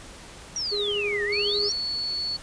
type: exponential two-way sweep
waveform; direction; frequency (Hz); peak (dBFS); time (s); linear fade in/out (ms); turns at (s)
sine; down then up; 5830 to 1780 to 5830; -26; 0.56-1.72; 2; 1.24
type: tone with tremolo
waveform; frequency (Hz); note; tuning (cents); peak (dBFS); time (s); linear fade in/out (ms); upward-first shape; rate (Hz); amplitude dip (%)
triangle; 410.4; G#4; -21; -24; 0.71-1.7; 20; square; 12; 25
type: tone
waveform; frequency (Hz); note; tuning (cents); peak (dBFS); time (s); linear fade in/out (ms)
sine; 4426; C#8; -3; -26; 1.32-2.37; 10
effects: pink hiss -44 dBFS RMS until 2.42 s + resampled to 22050 Hz